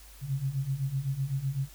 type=beating tone pair; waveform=sine; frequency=131 / 138.9 Hz; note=C3 / C#3; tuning=+2 / +4 cents; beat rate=7.9 Hz; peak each=-33 / -30 dBFS; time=0.21-1.69 s; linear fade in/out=50 ms; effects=added 50 Hz sine -50 dBFS peak until 1.74 s + white hiss -54 dBFS RMS until 1.74 s